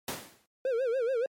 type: noise with exponential decay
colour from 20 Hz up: pink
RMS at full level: -31 dBFS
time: 0.08-0.46 s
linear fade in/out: 2 ms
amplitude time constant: 81 ms
type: tone with vibrato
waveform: triangle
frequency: 493.9 Hz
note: B4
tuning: in tune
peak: -24 dBFS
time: 0.65-1.26 s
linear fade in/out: 2 ms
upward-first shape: sine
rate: 7 Hz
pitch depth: 160 cents each way
effects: high-pass 150 Hz 12 dB/octave + MP3 64 kbps